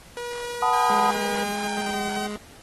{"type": "tone", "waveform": "sawtooth", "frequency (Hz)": 481.8, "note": "B4", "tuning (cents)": -43, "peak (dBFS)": -26, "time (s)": [0.17, 1.43], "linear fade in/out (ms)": 0}
{"type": "chord", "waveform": "sine", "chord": "B dominant seventh", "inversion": "second", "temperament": "equal with one note detuned", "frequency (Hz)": [740, 880, 995.8, 1244.5], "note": ["F#5", "A5", "B5", "D#6"], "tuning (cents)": [0, 0, 14, 0], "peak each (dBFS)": -24, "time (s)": [0.62, 1.11], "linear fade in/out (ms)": 5}
{"type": "tone with pitch glide", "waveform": "sawtooth", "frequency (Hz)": [808, 762.7], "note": ["G#5", "G5"], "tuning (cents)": [-48, -48], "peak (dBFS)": -25, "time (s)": [0.73, 2.27], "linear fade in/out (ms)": 5, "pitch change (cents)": -100, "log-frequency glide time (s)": [1.65, 2.03]}
{"type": "tone with vibrato", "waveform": "25% pulse", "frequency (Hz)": 207.4, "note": "G#3", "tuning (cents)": -2, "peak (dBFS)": -26, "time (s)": [0.9, 2.36], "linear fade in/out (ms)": 0, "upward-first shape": "square", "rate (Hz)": 1.6, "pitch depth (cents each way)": 11}
{"effects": ["pink hiss -49 dBFS RMS until 2.62 s", "AAC 32 kbps"]}